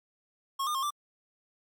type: tone with pitch steps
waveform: square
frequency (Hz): 1089 / 1211 / 1074 / 1175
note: C#6 / D#6 / C6 / D6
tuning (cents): -31 / -47 / +45 / +1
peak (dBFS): -29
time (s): 0.59-0.906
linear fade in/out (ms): 10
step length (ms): 79
effects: MP3 96 kbps